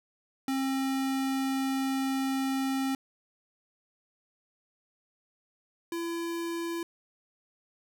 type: tone pair in turn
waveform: square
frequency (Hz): 267.6 / 337.2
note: C4 / E4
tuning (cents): +39 / +39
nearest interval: major third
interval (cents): 400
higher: second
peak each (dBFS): -28 / -32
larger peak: first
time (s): 0.48-2.95 / 5.92-6.83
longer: first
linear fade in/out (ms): 2
effects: none